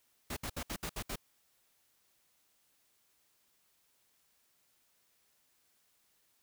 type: noise bursts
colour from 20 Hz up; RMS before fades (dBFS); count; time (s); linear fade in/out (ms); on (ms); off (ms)
pink; -39; 7; 0.3-1.158; 5; 66; 66
effects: white hiss -73 dBFS RMS until 6.42 s